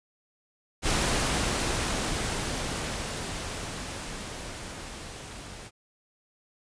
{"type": "noise with level ramp", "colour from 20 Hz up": "pink", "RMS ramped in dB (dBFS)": [-25, -43], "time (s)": [0.82, 5.71], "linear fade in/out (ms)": 50, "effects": ["resampled to 22050 Hz"]}